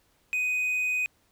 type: tone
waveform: triangle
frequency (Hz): 2498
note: D#7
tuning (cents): +6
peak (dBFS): -23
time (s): 0.33-1.06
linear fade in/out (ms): 0
effects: pink hiss -67 dBFS RMS until 1.31 s